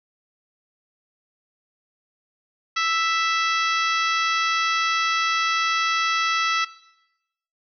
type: harmonic tone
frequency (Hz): 659.3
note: E5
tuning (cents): 0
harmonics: 2 / 3 / 4 / 5 / 6 / 7 / 8 / 9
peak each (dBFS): -23 / -27 / -29 / -31 / -33 / -34 / -35 / -36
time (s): 2.76-6.65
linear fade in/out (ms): 10
effects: noise-tail reverb RT60 0.9 s tail -18 dB re dry